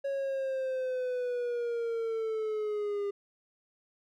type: linear sweep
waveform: triangle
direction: down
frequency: 554.4 to 401.4 Hz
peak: -28 dBFS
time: 0.04-3.11 s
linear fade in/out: 10 ms
effects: none